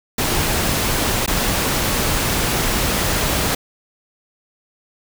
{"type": "noise with dropouts", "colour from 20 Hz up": "pink", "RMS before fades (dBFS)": -19, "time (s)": [0.18, 3.55], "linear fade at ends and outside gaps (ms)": 5, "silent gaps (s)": [1.262, 1.276], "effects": []}